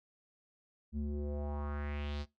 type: tone with low-pass filter sweep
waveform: square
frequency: 72.9 Hz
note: D2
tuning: 12 cents flat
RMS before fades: -38 dBFS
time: 0.92-2.26 s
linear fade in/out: 50 ms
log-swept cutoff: 200 to 4900 Hz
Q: 2.8
effects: noise-tail reverb RT60 0.2 s tail -21 dB re dry